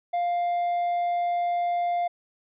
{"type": "tone", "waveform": "triangle", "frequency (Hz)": 700, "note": "F5", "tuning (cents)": 4, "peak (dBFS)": -21, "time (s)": [0.13, 2.08], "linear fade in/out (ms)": 10, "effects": ["resampled to 8000 Hz"]}